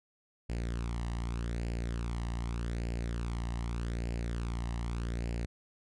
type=tone with flanger; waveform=sawtooth; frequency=58.2 Hz; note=A#1; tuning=2 cents flat; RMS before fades=-35 dBFS; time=0.49-5.46 s; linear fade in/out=10 ms; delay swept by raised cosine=0.41 to 1.04 ms; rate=0.83 Hz; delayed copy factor=+0.6; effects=resampled to 22050 Hz